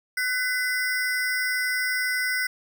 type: ring-modulated tone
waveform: square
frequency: 1759 Hz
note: A6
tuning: 1 cent flat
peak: -21 dBFS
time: 0.17-2.47 s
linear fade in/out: 5 ms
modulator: 261 Hz
effects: none